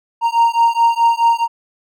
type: beating tone pair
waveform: triangle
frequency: 926 / 930.7 Hz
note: A#5 / A#5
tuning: -12 / -3 cents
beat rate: 4.7 Hz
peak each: -12 dBFS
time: 0.21-1.48 s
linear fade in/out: 50 ms
effects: none